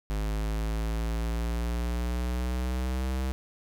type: linear sweep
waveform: square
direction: up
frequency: 51.91 to 65.41 Hz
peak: -28 dBFS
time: 0.1-3.32 s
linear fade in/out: 0 ms
effects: none